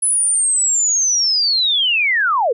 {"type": "linear sweep", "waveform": "sine", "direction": "down", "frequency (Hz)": [10210, 420], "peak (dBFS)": -13, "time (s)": [0.02, 2.53], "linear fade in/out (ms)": 10, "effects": []}